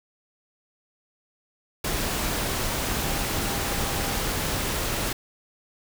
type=tone in noise; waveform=sine; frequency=800 Hz; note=G5; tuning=35 cents sharp; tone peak=-38 dBFS; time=3.01-4.2 s; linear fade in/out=5 ms; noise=pink; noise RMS=-27 dBFS; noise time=1.84-5.13 s; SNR=-14 dB; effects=none